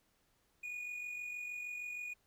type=tone with amplitude modulation; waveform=triangle; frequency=2455 Hz; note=D#7; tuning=24 cents flat; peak=-37 dBFS; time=0.63-2.14 s; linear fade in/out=10 ms; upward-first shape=sine; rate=46.4 Hz; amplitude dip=45%; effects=pink hiss -75 dBFS RMS until 2.26 s